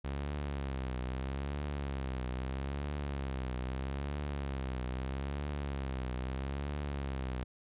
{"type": "tone with vibrato", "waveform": "sawtooth", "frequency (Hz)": 67.7, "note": "C#2", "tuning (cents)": -40, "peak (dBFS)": -31, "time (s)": [0.04, 7.44], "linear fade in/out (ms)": 10, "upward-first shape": "triangle", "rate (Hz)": 0.78, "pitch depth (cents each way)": 140, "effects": ["resampled to 8000 Hz"]}